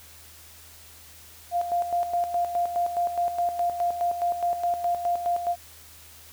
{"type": "tone with tremolo", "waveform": "sine", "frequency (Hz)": 698.5, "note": "F5", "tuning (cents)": 0, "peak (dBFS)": -21, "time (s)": [1.51, 5.56], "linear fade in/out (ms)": 50, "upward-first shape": "square", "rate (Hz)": 4.8, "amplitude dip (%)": 60, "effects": ["added 80 Hz sine -54 dBFS peak until 6.32 s", "white hiss -49 dBFS RMS until 6.32 s"]}